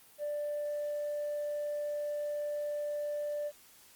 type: tone with tanh clipping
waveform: triangle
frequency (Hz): 589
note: D5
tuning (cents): +5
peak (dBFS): -33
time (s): 0.18-3.52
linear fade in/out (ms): 50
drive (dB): 5
effects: white hiss -59 dBFS RMS until 3.95 s + Opus 32 kbps